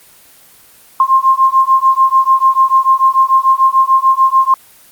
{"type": "beating tone pair", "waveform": "sine", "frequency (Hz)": [1057, 1063.8], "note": ["C6", "C6"], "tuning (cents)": [17, 28], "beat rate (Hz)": 6.8, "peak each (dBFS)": -10, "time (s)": [1, 4.54], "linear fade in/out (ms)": 2, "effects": ["white hiss -43 dBFS RMS until 4.91 s", "Opus 24 kbps"]}